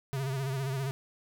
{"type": "tone with vibrato", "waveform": "square", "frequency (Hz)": 134.8, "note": "C#3", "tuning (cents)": -48, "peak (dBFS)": -31, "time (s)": [0.13, 0.91], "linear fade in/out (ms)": 0, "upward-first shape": "sine", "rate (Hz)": 15, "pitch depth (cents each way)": 67, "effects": ["10-bit"]}